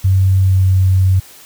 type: tone with pitch glide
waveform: sine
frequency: 95 to 93.96 Hz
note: F#2 to F#2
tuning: +46 to +27 cents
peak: -8 dBFS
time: 0.04-1.2 s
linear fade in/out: 10 ms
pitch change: -19 cents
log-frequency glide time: 0.39-0.68 s
effects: white hiss -40 dBFS RMS until 1.45 s